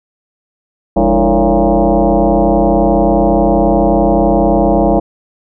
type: tone with frequency modulation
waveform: sine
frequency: 174.61 Hz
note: F3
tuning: in tune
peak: -7 dBFS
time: 0.96-5 s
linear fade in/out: 10 ms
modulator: 127 Hz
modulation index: 4.9
effects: none